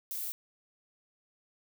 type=noise; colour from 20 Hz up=violet; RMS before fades=-37 dBFS; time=0.11-0.32 s; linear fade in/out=0 ms; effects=none